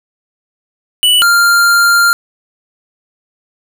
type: tone pair in turn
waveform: square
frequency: 2962 / 1394.6 Hz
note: F#7 / F6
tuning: +1 / -3 cents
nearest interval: octave + minor second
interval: 1304 cents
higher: first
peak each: -7 dBFS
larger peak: neither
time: 1.03-1.22 / 1.22-2.13 s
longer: second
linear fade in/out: 0 ms
effects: none